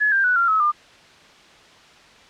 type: tone with pitch steps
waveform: sine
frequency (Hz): 1700 / 1586.2 / 1479.9 / 1380.8 / 1288.4 / 1202.1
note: G#6 / G6 / F#6 / F6 / E6 / D6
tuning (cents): +40 / +20 / 0 / -20 / -40 / +40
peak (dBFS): -15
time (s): 0-0.72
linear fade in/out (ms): 20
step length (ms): 120
effects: white hiss -48 dBFS RMS until 2.29 s + low-pass 4000 Hz 12 dB/octave